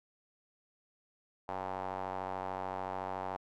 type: tone with band-pass filter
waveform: square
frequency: 46.81 Hz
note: F#1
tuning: 21 cents sharp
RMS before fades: -39 dBFS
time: 1.48-3.37 s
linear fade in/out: 10 ms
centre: 830 Hz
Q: 3.1
effects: none